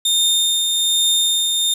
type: tone with tremolo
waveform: sawtooth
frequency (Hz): 3642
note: A#7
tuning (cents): -41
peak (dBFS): -10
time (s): 0.05-1.74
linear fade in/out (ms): 5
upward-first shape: triangle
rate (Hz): 1.2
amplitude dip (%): 35
effects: resampled to 32000 Hz + 7-bit